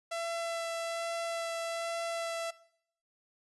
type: tone with vibrato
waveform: sawtooth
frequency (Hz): 670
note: E5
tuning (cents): +28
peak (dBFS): -30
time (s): 0.11-2.51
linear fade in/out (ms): 10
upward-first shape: sine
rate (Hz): 1.2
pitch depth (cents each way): 8
effects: noise-tail reverb RT60 0.7 s tail -20 dB re dry + resampled to 24000 Hz